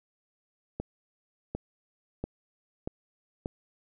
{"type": "accelerating click train", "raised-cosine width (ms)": 2, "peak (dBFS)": -19, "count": 5, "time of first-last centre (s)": [0.8, 3.459], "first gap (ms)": 750, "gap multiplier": 0.92, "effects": []}